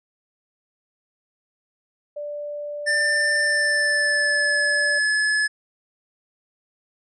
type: tone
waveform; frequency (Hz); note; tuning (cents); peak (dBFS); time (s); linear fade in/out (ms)
sine; 587.3; D5; 0; -28; 2.16-4.99; 10
type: tone with pitch glide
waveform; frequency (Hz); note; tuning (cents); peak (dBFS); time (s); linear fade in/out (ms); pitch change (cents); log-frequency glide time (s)
square; 1787 to 1712.2; A6 to A6; +26 to -48; -19; 2.86-5.48; 20; -74; 3.42-4.61
effects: resampled to 22050 Hz